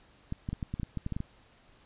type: clicks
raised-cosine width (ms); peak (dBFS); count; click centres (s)
5; -21; 12; 0.324 / 0.489 / 0.53 / 0.628 / 0.74 / 0.798 / 0.832 / 0.973 / 1.064 / 1.123 / 1.165 / 1.204
effects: pink hiss -61 dBFS RMS until 1.85 s + resampled to 8000 Hz